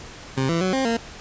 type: tone with pitch steps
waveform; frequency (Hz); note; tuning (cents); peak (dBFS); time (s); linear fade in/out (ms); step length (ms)
20% pulse; 132.8 / 167.3 / 186.4 / 265.7 / 230.4; C3 / E3 / F#3 / C4 / A#3; +26 / +26 / +13 / +27 / -20; -15; 0.37-0.97; 5; 120
effects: pink hiss -40 dBFS RMS until 1.2 s + resampled to 16000 Hz